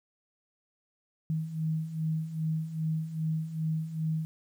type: beating tone pair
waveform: sine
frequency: 156.9 / 159.4 Hz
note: D#3 / D#3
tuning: +15 / +42 cents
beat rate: 2.5 Hz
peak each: -35 / -30 dBFS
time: 1.3-4.25 s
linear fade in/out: 0 ms
effects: 10-bit